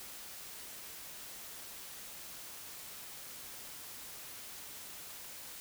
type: silence
effects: white hiss -48 dBFS RMS until 5.6 s